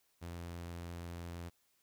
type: tone with vibrato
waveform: sawtooth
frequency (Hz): 85.9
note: F2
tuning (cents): -28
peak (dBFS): -39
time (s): 0.21-1.5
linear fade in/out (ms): 20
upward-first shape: triangle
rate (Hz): 8.8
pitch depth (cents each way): 9
effects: white hiss -75 dBFS RMS until 1.82 s